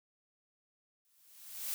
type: noise with exponential growth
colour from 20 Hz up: blue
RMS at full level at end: -35 dBFS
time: 1.05-1.74 s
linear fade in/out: 0 ms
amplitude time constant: 150 ms
effects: none